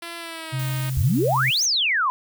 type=tone with pitch glide; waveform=5% pulse; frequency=338.7 to 310.6 Hz; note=E4 to D#4; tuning=+47 to -3 cents; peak=-21 dBFS; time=0.02-0.9 s; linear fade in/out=5 ms; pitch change=-150 cents; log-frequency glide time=0.17-0.65 s
type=tone; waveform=sine; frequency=130.81 Hz; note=C3; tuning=in tune; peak=-23 dBFS; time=0.52-1.51 s; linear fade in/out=20 ms
type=noise; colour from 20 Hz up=blue; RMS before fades=-37 dBFS; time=0.59-1.66 s; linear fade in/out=5 ms
type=exponential two-way sweep; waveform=sine; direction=up then down; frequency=69.2 to 6645 to 975 Hz; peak=-18 dBFS; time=0.97-2.1 s; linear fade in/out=0 ms; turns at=1.64 s
effects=none